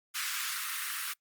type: high-pass noise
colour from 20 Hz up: pink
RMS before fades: -35 dBFS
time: 0.14-1.14 s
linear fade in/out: 20 ms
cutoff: 1200 Hz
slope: 48 dB/octave
effects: noise-tail reverb RT60 0.1 s tail -24 dB re dry + Opus 32 kbps